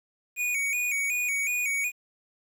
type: tone with vibrato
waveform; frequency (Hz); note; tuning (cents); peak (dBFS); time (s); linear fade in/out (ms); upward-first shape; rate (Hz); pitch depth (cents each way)
square; 2349; D7; 0; -26; 0.36-1.92; 50; square; 2.7; 80
effects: 9-bit